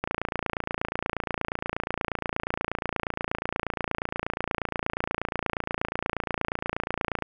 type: click train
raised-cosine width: 0.5 ms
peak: -12 dBFS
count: 205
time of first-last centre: 0.04-7.223 s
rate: 28.4 Hz
effects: none